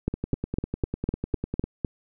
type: two click trains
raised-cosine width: 3 ms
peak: -11 / -15 dBFS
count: 8 / 16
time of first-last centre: 0.08-1.848 / 0.14-1.64 s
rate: 3.96 / 10 Hz
effects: none